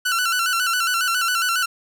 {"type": "tone with vibrato", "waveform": "sawtooth", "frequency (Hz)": 1422, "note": "F6", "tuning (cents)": 31, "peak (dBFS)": -15, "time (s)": [0.05, 1.66], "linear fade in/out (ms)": 10, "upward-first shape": "square", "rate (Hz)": 7.3, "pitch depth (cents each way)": 78, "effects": []}